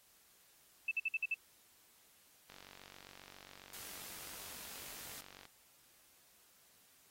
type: tone bursts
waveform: sine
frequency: 2637 Hz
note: E7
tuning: in tune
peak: -32 dBFS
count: 6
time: 0.88-1.343 s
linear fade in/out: 5 ms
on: 33 ms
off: 53 ms
type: click train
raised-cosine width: 0.2 ms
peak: -36 dBFS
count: 141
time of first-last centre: 2.5-5.454 s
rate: 47.4 Hz
type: noise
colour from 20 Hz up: white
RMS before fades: -50 dBFS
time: 3.73-5.21 s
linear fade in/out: 2 ms
effects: white hiss -67 dBFS RMS until 7.1 s + AAC 48 kbps